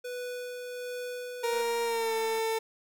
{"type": "tone with tremolo", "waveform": "square", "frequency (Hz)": 493.9, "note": "B4", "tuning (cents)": 0, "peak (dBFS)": -35, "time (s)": [0.04, 1.62], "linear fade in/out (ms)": 10, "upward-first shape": "sine", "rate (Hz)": 1.3, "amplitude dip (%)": 30}
{"type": "tone with pitch glide", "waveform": "30% pulse", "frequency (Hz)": [468, 447.1], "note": ["A#4", "A4"], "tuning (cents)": [7, 28], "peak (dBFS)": -25, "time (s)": [1.43, 2.59], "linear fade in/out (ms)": 10, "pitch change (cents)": -79, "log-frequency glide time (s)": [1.84, 2.14]}
{"type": "click train", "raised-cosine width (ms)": 0.5, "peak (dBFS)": -35, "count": 198, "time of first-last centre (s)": [1.53, 2.387], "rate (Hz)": 230}
{"effects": []}